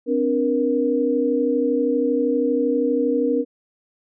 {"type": "tone cluster", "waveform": "sine", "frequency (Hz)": [260.1, 292.7, 473.3], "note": ["C4", "D4", "A#4"], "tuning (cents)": [-10, -6, 26], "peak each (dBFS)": [-22, -23, -20], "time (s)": [0.06, 3.45], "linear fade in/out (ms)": 50, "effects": []}